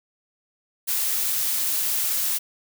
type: noise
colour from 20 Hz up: blue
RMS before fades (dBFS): -24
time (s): 0.87-2.39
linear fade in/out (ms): 20
effects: none